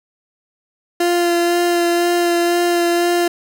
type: tone with vibrato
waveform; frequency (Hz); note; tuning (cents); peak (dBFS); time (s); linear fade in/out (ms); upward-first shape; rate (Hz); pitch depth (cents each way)
30% pulse; 346.3; F4; -15; -11; 1-3.28; 5; sine; 2; 14
effects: none